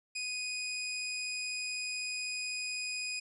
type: tone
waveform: 20% pulse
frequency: 2489 Hz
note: D#7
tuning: in tune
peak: -30 dBFS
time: 0.15-3.2 s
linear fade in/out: 10 ms
effects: resampled to 24000 Hz